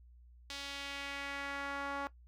sawtooth tone with band-pass filter sweep, 280.1 Hz, C#4, 18 cents sharp, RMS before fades -41 dBFS, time 0.5-2.07 s, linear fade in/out 0 ms, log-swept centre 4000 to 1100 Hz, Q 1.5, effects noise-tail reverb RT60 0.1 s tail -17 dB re dry + added 60 Hz sine -56 dBFS peak until 2.27 s

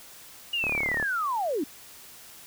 sine linear sweep, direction down, 2884 to 255.7 Hz, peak -25 dBFS, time 0.53-1.64 s, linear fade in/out 5 ms
click train, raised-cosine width 1 ms, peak -19 dBFS, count 15, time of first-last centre 0.64-1.027 s, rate 36.2 Hz
effects white hiss -48 dBFS RMS until 2.46 s

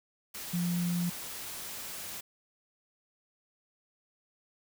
sine tone in noise, 174.61 Hz, F3, in tune, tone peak -28 dBFS, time 0.53-1.1 s, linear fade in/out 10 ms, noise white, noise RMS -41 dBFS, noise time 0.34-2.21 s, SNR +10 dB, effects none

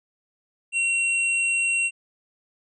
square tone, 2736 Hz, F7, 36 cents flat, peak -21 dBFS, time 0.72-1.91 s, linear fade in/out 50 ms, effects resampled to 22050 Hz

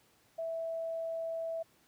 sine tone, 657 Hz, E5, 6 cents flat, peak -34 dBFS, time 0.38-1.63 s, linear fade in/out 10 ms, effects pink hiss -67 dBFS RMS until 1.87 s + high-pass 100 Hz 12 dB/octave

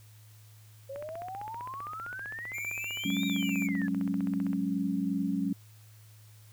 sine exponential two-way sweep, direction up then down, 533 to 3790 to 1675 Hz, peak -37 dBFS, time 0.89-3.88 s, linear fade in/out 10 ms, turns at 3.26 s
click train, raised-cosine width 0.5 ms, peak -30 dBFS, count 56, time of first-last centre 0.96-4.531 s, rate 15.4 Hz
square tone, 2349 Hz, D7, in tune, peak -37 dBFS, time 2.53-3.68 s, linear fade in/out 20 ms
sine chord, F# suspended second, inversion none, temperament equal with one note detuned, 185 / 207.7 / 276.4 Hz, F#3 / G#3 / C#4, 0 / 0 / -5 cents, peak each -32 / -33 / -31 dBFS, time 3.05-5.53 s, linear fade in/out 5 ms
effects added 107 Hz sine -52 dBFS peak until 6.52 s + white hiss -61 dBFS RMS until 6.52 s

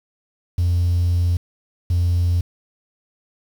triangle tone pair in turn, 87.31 / 87.31 Hz, F2 / F2, 0 / 0 cents, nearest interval unison, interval 0 cents, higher neither, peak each -12 dBFS, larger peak neither, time 0.58-1.37 / 1.9-2.41 s, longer first, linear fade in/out 5 ms, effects tanh soft clip ceiling -11 dBFS + 7-bit

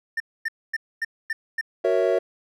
triangle tone bursts, 1800 Hz, A6, 39 cents sharp, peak -21 dBFS, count 6, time 0.17-1.612 s, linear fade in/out 5 ms, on 32 ms, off 250 ms
triangle chord, F# dominant seventh, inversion none, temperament equal, 370 / 466.2 / 554.4 / 659.3 Hz, F#4 / A#4 / C#5 / E5, 0 / 0 / 0 / 0 cents, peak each -22 dBFS, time 1.84-2.19 s, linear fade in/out 10 ms
effects none

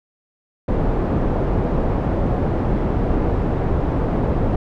pink low-pass noise, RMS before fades -19 dBFS, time 0.68-4.56 s, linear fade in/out 5 ms, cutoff 660 Hz, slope 12 dB/octave, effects none

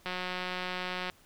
click train, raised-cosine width 0.3 ms, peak -19 dBFS, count 190, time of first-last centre 0.06-1.098 s, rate 182 Hz, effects pink hiss -61 dBFS RMS until 1.25 s

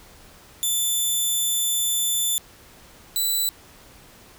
10% pulse tone pair in turn, 3520 / 3975 Hz, A7 / B7, 0 / +10 cents, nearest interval major second, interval 210 cents, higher second, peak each -13 dBFS, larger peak neither, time 0.63-2.38 / 3.16-3.49 s, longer first, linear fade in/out 0 ms, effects pink hiss -49 dBFS RMS until 4.38 s

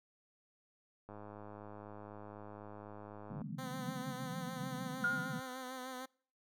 click train, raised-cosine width 1 ms, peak -36 dBFS, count 243, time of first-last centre 1.09-3.417 s, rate 104 Hz
pink band-pass noise, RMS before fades -44 dBFS, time 3.3-5.4 s, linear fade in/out 5 ms, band 130 to 260 Hz, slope 96 dB/octave
10% pulse tone with vibrato, 256.8 Hz, C4, 32 cents flat, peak -35 dBFS, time 3.58-6.06 s, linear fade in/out 10 ms, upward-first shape sine, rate 6.6 Hz, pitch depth 40 cents each way
sine tone with exponential decay, 1426 Hz, F6, 36 cents sharp, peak -28 dBFS, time 5.04-5.69 s, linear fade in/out 2 ms, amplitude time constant 140 ms
effects noise-tail reverb RT60 0.5 s tail -26 dB re dry

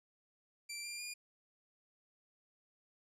15% pulse tone with pitch steps, 2348 / 2385 / 2422 Hz, D7 / D7 / D#7, -1 / +26 / -47 cents, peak -35 dBFS, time 0.69-1.14 s, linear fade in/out 10 ms, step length 150 ms, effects low-pass 12000 Hz 12 dB/octave

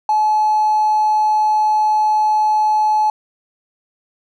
triangle tone with hard clipping, 856 Hz, A5, 48 cents flat, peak -12 dBFS, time 0.09-3.1 s, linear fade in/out 2 ms, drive 3 dB, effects none

